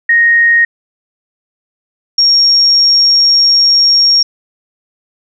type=tone pair in turn; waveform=sine; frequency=1866 / 5561 Hz; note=A#6 / F8; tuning=+1 / -8 cents; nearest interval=octave + perfect fifth; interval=1891 cents; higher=second; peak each=-5 dBFS; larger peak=neither; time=0.09-0.65 / 2.18-4.23 s; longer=second; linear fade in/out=5 ms; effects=none